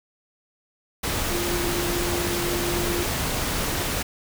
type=tone in noise; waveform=sine; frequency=348.5 Hz; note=F4; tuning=4 cents flat; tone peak=-27 dBFS; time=1.3-3.04 s; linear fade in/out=10 ms; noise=pink; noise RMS=-26 dBFS; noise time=1.03-4.03 s; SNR=-4 dB; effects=none